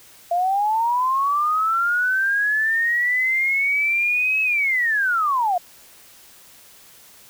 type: linear two-way sweep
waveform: sine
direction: up then down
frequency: 681 to 2583 to 681 Hz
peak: -17 dBFS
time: 0.31-5.58 s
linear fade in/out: 5 ms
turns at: 4.42 s
effects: white hiss -48 dBFS RMS until 7.29 s